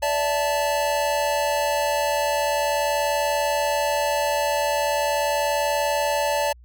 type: chord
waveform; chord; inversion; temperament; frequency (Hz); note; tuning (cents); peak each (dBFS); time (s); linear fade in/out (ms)
square; D suspended second; none; equal with one note detuned; 578.9 / 659.3 / 880; D5 / E5 / A5; -25 / 0 / 0; -24 / -30 / -25; 0.02-6.53; 10
effects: added 60 Hz sine -45 dBFS peak until 6.64 s